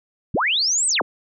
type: linear two-way sweep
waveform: sine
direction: up then down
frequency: 58 to 8440 to 58 Hz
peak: -17 dBFS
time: 0.34-1.02 s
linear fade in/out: 5 ms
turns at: 0.87 s
effects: none